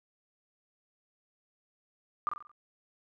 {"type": "tone with echo", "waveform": "sine", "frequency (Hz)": 1200, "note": "D6", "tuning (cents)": 37, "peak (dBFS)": -26, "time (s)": [2.27, 2.29], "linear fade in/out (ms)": 0, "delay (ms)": 45, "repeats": 5, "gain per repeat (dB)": -6, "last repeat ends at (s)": 2.515, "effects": []}